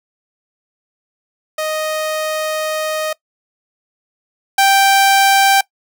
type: tone pair in turn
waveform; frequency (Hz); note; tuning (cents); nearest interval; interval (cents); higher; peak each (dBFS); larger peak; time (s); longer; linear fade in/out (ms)
sawtooth; 622.3 / 784; D#5 / G5; 0 / 0; major third; 400; second; -14 / -5; second; 1.58-3.13 / 4.58-5.61; first; 5
effects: noise-tail reverb RT60 0.1 s tail -21 dB re dry